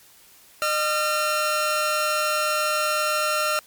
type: tone pair together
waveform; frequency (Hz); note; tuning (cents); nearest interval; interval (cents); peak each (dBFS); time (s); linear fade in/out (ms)
sawtooth; 610 / 1369.4; D#5 / F6; -34 / -34; octave + major second; 1400; -21 / -19; 0.62-3.59; 0
effects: white hiss -52 dBFS RMS until 3.66 s + MP3 96 kbps